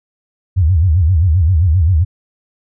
sine tone with vibrato, 85.1 Hz, F2, 44 cents flat, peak -8 dBFS, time 0.56-2.05 s, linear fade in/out 20 ms, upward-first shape sine, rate 7.6 Hz, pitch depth 220 cents each way, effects none

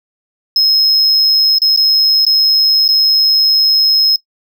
triangle tone with dropouts, 5150 Hz, E8, 41 cents flat, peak -6 dBFS, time 0.56-4.16 s, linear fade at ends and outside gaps 2 ms, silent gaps 1.585-1.618 / 1.763-1.773 / 2.251-2.265 / 2.88-2.888 s, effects noise-tail reverb RT60 0.1 s tail -20 dB re dry

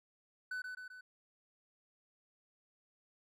triangle tone with echo, 1500 Hz, F#6, 23 cents sharp, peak -36 dBFS, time 0.51-0.62 s, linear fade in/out 5 ms, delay 130 ms, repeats 3, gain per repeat -4 dB, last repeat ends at 1.01 s, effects none

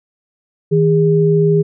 sine tone pair together, 159.7 / 407.3 Hz, D#3 / G#4, +45 / -34 cents, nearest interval octave + major third, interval 1621 cents, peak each -12 dBFS, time 0.71-1.63 s, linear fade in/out 20 ms, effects none

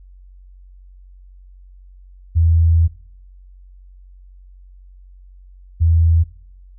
sine tone pair in turn, 82.6 / 82.6 Hz, E2 / E2, +4 / +4 cents, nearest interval unison, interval 0 cents, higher neither, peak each -10 dBFS, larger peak neither, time 2.35-2.88 / 5.8-6.24 s, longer first, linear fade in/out 20 ms, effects noise-tail reverb RT60 0.7 s tail -22 dB re dry + added 46 Hz sine -40 dBFS peak until 6.78 s

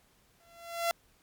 sawtooth tone with exponential growth, 680 Hz, F5, 46 cents flat, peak -21 dBFS, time 0.4-0.91 s, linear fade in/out 0 ms, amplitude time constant 110 ms, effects pink hiss -66 dBFS RMS until 1.22 s + MP3 96 kbps

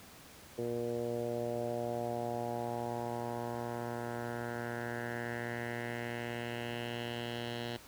10% pulse tone with low-pass filter sweep, 118.8 Hz, A#2, 33 cents sharp, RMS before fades -38 dBFS, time 0.58-7.77 s, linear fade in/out 5 ms, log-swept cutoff 450 to 3700 Hz, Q 3.1, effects pink hiss -54 dBFS RMS until 7.87 s + high-pass 60 Hz 12 dB/octave

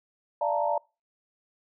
sine chord, Bb major seventh, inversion first, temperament equal with one note detuned, 587.3 / 685.7 / 880 / 932.3 Hz, D5 / F5 / A5 / Bb5, 0 / -32 / 0 / 0 cents, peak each -28 / -30 / -30 / -30 dBFS, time 0.41-0.78 s, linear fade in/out 5 ms, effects noise-tail reverb RT60 0.3 s tail -26 dB re dry

